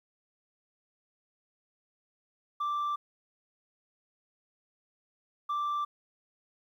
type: tone pair in turn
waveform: sine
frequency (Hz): 1174.7 / 1174.7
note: D6 / D6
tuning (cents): 0 / 0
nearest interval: unison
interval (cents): 0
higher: neither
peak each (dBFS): -26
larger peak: neither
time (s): 2.6-2.96 / 5.49-5.85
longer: neither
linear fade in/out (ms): 10
effects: tanh soft clip ceiling -28 dBFS + 11-bit